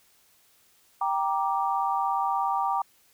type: chord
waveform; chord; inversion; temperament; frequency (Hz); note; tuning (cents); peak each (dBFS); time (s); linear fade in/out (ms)
sine; G minor; none; just; 784 / 940.8 / 1176; G5 / Bb5 / D6; 0 / +16 / +2; -27 / -28 / -29; 1.01-2.82; 5
effects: white hiss -62 dBFS RMS until 3.13 s